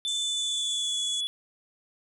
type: tone with pitch glide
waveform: triangle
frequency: 3520 to 3404 Hz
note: A7 to G#7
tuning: 0 to +42 cents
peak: -26 dBFS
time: 0.05-1.27 s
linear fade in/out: 0 ms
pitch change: -58 cents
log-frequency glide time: 0.19-1 s
type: band-pass noise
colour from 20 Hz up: pink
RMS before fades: -37 dBFS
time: 0.07-1.21 s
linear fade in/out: 10 ms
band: 6500 to 8300 Hz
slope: 96 dB/octave
effects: none